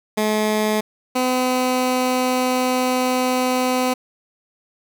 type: tone pair in turn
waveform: 15% pulse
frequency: 214.2 / 254 Hz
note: A3 / B3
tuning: -46 / +49 cents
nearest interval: minor third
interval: 295 cents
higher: second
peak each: -11 dBFS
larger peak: neither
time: 0.17-0.81 / 1.15-3.94 s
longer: second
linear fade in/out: 10 ms
effects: none